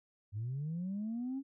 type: linear sweep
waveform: sine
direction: up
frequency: 98 to 277.7 Hz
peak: -34 dBFS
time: 0.32-1.43 s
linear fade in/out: 50 ms
effects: tanh soft clip ceiling -32 dBFS

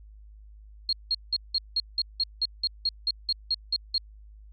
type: tone bursts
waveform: sine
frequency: 4266 Hz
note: C8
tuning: 33 cents sharp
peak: -22 dBFS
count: 15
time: 0.89-3.98 s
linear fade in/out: 2 ms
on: 38 ms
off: 180 ms
effects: added 52 Hz sine -46 dBFS peak until 4.52 s

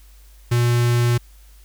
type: tone with notch filter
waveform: square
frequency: 120 Hz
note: B2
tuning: 49 cents flat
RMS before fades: -17 dBFS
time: 0.51-1.18 s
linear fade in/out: 10 ms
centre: 680 Hz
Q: 1.5
effects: added 50 Hz sine -44 dBFS peak until 1.64 s + white hiss -55 dBFS RMS until 1.64 s

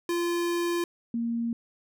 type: tone pair in turn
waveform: square / sine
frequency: 344.9 / 232.9 Hz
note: F4 / A#3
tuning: -22 / -1 cents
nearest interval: perfect fifth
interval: 679 cents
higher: first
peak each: -26 dBFS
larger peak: neither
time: 0.09-0.84 / 1.14-1.53 s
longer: first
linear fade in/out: 2 ms
effects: none

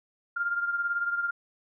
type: beating tone pair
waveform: sine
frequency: 1396.9 / 1414.9 Hz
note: F6 / F6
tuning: 0 / +22 cents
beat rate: 18 Hz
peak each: -27 / -34 dBFS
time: 0.36-1.31 s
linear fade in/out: 10 ms
effects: none

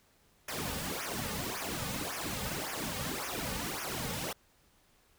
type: noise with flanger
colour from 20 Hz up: pink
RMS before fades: -37 dBFS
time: 0.48-4.33 s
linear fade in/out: 5 ms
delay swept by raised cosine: 0.24 to 3.04 ms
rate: 1.8 Hz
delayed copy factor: -0.95
effects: pink hiss -67 dBFS RMS until 5.18 s

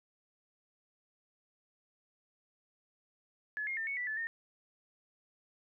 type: tone with pitch steps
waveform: sine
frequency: 1708 / 2134 / 1802 / 2215 / 1968 / 1738 / 1830 Hz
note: G#6 / C7 / A6 / C#7 / B6 / A6 / A#6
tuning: +48 / +34 / +41 / -2 / -7 / -22 / -32 cents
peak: -34 dBFS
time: 3.57-4.27 s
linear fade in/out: 0 ms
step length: 100 ms
effects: none

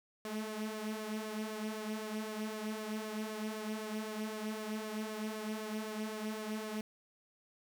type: tone with flanger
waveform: sawtooth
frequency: 215.8 Hz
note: A3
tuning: 33 cents flat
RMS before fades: -40 dBFS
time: 0.25-6.81 s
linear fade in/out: 2 ms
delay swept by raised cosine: 1.7 to 4.3 ms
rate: 3.9 Hz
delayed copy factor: +0.6
effects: 10-bit

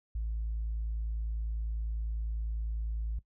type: tone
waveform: sine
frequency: 55 Hz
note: A1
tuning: in tune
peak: -30 dBFS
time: 0.15-3.19 s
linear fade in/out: 5 ms
effects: noise-tail reverb RT60 0.1 s tail -17 dB re dry + tanh soft clip ceiling -28 dBFS

